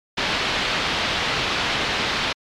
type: low-pass noise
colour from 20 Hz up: white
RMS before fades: -23 dBFS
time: 0.17-2.33 s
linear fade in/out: 10 ms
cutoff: 4000 Hz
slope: 24 dB/octave
effects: MP3 96 kbps